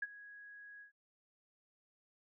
sine tone with ADSR envelope, 1661.2 Hz, G#6, in tune, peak -33 dBFS, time 0.02-0.92 s, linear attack 6 ms, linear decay 34 ms, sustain -18 dB, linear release 110 ms, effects none

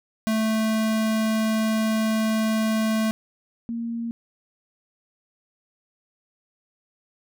square / sine tone pair in turn, 219.7 / 232.2 Hz, A3 / A#3, -2 / -7 cents, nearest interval minor second, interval 95 cents, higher second, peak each -21 / -26 dBFS, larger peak first, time 0.27-3.11 / 3.69-4.11 s, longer first, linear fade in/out 0 ms, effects none

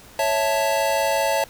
square chord, A major, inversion first, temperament equal, 554.4 / 659.3 / 880 Hz, C#5 / E5 / A5, 0 / 0 / 0 cents, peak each -24 dBFS, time 0.19-1.44 s, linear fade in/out 2 ms, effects pink hiss -46 dBFS RMS until 1.49 s

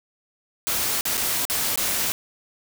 white noise with dropouts, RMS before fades -24 dBFS, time 0.67-2.12 s, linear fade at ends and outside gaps 0 ms, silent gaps 1.01-1.054 / 1.171-1.177 / 1.452-1.499 / 1.758-1.775 s, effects none

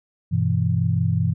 sine chord, E minor, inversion first, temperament equal, 98 / 123.47 / 164.81 Hz, G2 / B2 / E3, 0 / 0 / 0 cents, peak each -22 dBFS, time 0.31-1.34 s, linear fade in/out 20 ms, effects none

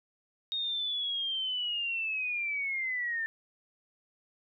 sine linear sweep, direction down, 3729 to 1780 Hz, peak -30 dBFS, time 0.52-3.26 s, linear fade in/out 0 ms, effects none

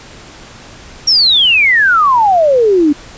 sine exponential sweep, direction down, 5670 to 281.9 Hz, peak -6 dBFS, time 1.07-2.93 s, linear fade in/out 10 ms, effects pink hiss -35 dBFS RMS until 3.17 s + resampled to 16000 Hz

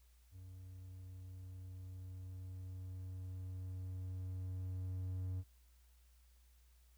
triangle tone with level ramp, 92.5 Hz, F#2, in tune, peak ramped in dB -49 to -36 dBFS, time 0.31-5.44 s, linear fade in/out 50 ms, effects added 60 Hz sine -64 dBFS peak until 6.97 s + white hiss -75 dBFS RMS until 6.97 s

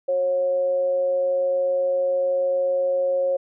sine tone with amplitude modulation, 543 Hz, C#5, 36 cents flat, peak -17 dBFS, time 0.08-3.37 s, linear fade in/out 10 ms, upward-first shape sine, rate 179 Hz, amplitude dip 35%, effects none

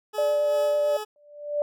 20% pulse tone with tremolo, 426.2 Hz, G#4, 45 cents sharp, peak -26 dBFS, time 0.13-1.05 s, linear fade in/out 20 ms, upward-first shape sine, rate 2.6 Hz, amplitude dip 55%
sine tone with vibrato, 589 Hz, D5, 5 cents sharp, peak -20 dBFS, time 0.18-0.97 s, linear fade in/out 5 ms, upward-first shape sine, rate 9 Hz, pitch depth 10 cents each way
sine tone with exponential growth, 587.3 Hz, D5, in tune, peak -19 dBFS, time 1.16-1.62 s, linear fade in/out 1 ms, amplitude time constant 100 ms
effects none

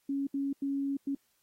sine tone bursts at uneven times, 277.2 Hz, C#4, in tune, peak -29 dBFS, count 4, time 0.09-0.27 / 0.34-0.53 / 0.62-0.97 / 1.07-1.15 s, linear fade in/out 5 ms, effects white hiss -73 dBFS RMS until 1.42 s + AAC 48 kbps

